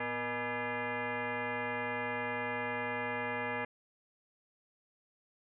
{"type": "tone with frequency modulation", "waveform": "sine", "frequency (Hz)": 610, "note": "D#5", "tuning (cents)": -34, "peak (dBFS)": -33, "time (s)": [0, 3.65], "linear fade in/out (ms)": 5, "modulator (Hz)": 362, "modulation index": 4.7, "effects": []}